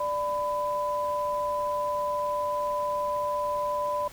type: tone pair together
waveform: sine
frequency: 589 / 1000.6 Hz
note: D5 / B5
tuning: +5 / +22 cents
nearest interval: major sixth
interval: 917 cents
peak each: -29 / -28 dBFS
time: 0-4.08 s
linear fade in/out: 5 ms
effects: pink hiss -48 dBFS RMS until 4.12 s